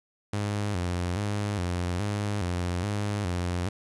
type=tone with vibrato; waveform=sawtooth; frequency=95.5 Hz; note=G2; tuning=45 cents flat; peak=-23 dBFS; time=0.33-3.69 s; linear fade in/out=5 ms; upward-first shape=square; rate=1.2 Hz; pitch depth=130 cents each way; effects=resampled to 24000 Hz + 10-bit